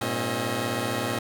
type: tone cluster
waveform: 10% pulse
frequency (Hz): 102.9 / 118.3 / 269.5 / 634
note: G#2 / A#2 / C#4 / D#5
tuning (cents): -16 / +26 / -49 / +32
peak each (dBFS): -26 / -21 / -23 / -25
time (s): 0.01-1.19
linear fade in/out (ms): 5
effects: none